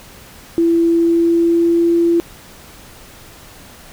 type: tone with pitch glide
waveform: sine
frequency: 335.1 to 339.2 Hz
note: E4 to E4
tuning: +29 to +50 cents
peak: -10 dBFS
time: 0.58-2.2 s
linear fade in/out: 0 ms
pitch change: +21 cents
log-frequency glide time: 0.86-1.92 s
effects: pink hiss -40 dBFS RMS until 3.92 s